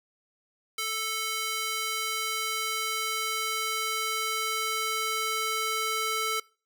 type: tone with high-pass filter sweep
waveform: square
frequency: 440 Hz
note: A4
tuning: in tune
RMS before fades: -30 dBFS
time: 0.78-6.4 s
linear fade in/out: 5 ms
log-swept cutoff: 1900 to 1100 Hz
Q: 0.77
effects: noise-tail reverb RT60 0.4 s tail -25 dB re dry